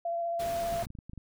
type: tone with vibrato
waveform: sine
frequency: 681 Hz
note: F5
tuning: 44 cents flat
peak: -29 dBFS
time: 0.05-0.83 s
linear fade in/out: 5 ms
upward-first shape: sine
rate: 15 Hz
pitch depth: 13 cents each way
type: noise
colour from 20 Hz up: pink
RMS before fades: -41 dBFS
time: 0.39-0.86 s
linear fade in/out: 10 ms
type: clicks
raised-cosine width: 5 ms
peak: -31 dBFS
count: 10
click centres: 0.726 / 0.759 / 0.837 / 0.868 / 0.904 / 0.952 / 0.988 / 1.096 / 1.134 / 1.177 s
effects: none